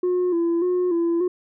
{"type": "tone with vibrato", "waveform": "sine", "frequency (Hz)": 349.2, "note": "F4", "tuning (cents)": 0, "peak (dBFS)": -16, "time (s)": [0.03, 1.28], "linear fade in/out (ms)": 5, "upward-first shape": "square", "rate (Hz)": 1.7, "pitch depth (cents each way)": 56, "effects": ["tanh soft clip ceiling -17 dBFS"]}